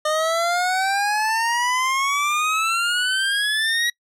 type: exponential sweep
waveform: 25% pulse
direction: up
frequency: 607 to 1919 Hz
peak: -15 dBFS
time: 0.05-3.9 s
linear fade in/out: 5 ms
effects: noise-tail reverb RT60 0.1 s tail -26 dB re dry + low-pass 10000 Hz 12 dB/octave